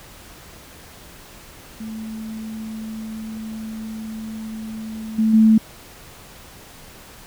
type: tone with level steps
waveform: sine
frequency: 220 Hz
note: A3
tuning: in tune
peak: -28 / -14 / -9 dBFS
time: 1.8-5.58 s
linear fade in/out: 5 ms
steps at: 5.18 / 5.33 s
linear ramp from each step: 10 ms
effects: pink hiss -43 dBFS RMS until 7.26 s

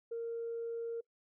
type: tone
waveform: sine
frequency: 463.1 Hz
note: A#4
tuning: 11 cents flat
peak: -35 dBFS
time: 0.11-1.01 s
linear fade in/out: 10 ms
effects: noise-tail reverb RT60 0.1 s tail -24 dB re dry + tanh soft clip ceiling -32 dBFS

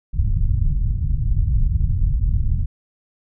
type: low-pass noise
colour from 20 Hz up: pink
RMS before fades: -18 dBFS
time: 0.13-2.66 s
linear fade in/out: 10 ms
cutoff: 120 Hz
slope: 24 dB/octave
effects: none

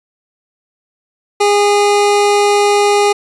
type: tone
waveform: 25% pulse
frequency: 409.6 Hz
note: G#4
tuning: 24 cents flat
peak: -5 dBFS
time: 1.4-3.13 s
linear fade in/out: 10 ms
effects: resampled to 24000 Hz

